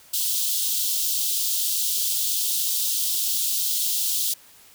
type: high-pass noise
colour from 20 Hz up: white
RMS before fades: -24 dBFS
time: 0.13-4.34 s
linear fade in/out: 10 ms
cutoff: 3100 Hz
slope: 48 dB/octave
effects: white hiss -51 dBFS RMS until 4.74 s